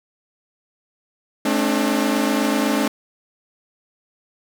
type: tone cluster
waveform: sawtooth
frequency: 216.5 / 268.6 / 296.5 Hz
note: A3 / C4 / D4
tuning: -28 / +46 / +17 cents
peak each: -18 dBFS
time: 1.45-2.88 s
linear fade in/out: 5 ms
effects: none